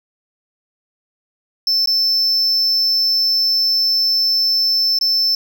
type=tone with dropouts; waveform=triangle; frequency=5300 Hz; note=E8; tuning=9 cents sharp; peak=-12 dBFS; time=1.67-5.35 s; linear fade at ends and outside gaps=2 ms; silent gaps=1.859-1.873 / 4.988-5.011 s; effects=none